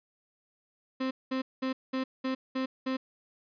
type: tone bursts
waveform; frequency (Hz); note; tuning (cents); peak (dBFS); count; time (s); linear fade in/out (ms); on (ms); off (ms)
35% pulse; 261.6; C4; 0; -27; 7; 1-2.97; 10; 110; 200
effects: resampled to 11025 Hz